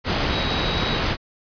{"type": "tone in noise", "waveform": "sine", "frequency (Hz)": 3847, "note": "B7", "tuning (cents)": -46, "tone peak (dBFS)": -29, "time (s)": [0.29, 1], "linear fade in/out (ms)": 50, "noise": "pink", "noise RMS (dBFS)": -22, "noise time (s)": [0.04, 1.17], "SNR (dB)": -10, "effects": ["resampled to 11025 Hz"]}